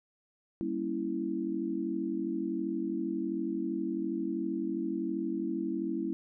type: chord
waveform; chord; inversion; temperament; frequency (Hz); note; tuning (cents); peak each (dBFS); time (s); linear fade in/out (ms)
sine; G diminished seventh; none; equal with one note detuned; 196 / 234.4 / 277.2 / 329.6; G3 / Bb3 / Db4 / Fb4; 0 / +10 / 0 / 0; -38 / -38 / -37 / -33; 0.61-6.13; 0
effects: none